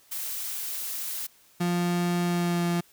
blue noise, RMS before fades -33 dBFS, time 0.11-1.27 s, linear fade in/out 10 ms
35% pulse tone with pitch glide, 175.1 to 172.69 Hz, F3 to F3, +5 to -19 cents, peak -22 dBFS, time 1.6-2.81 s, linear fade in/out 10 ms, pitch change -24 cents, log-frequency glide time 2.23-2.66 s
effects white hiss -59 dBFS RMS until 2.92 s

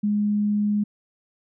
sine tone, 207.7 Hz, G#3, in tune, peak -19 dBFS, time 0.03-0.84 s, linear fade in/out 10 ms, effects none

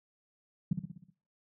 sine tone with echo, 170 Hz, F3, 46 cents flat, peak -23 dBFS, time 0.71-0.73 s, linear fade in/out 5 ms, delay 62 ms, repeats 6, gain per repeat -5 dB, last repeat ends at 1.102 s, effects noise-tail reverb RT60 0.4 s tail -18 dB re dry + high-pass 80 Hz 12 dB/octave

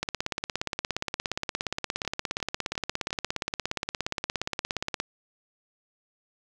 two click trains, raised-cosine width 0.2 ms, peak -22 / -11 dBFS, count 4 / 86, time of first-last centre 2.05-3.106 / 0.03-5.001 s, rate 2.84 / 17.1 Hz, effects none

